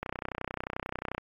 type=click train; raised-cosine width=0.5 ms; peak=-18 dBFS; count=37; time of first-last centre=0.03-1.18 s; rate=31.3 Hz; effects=AAC 64 kbps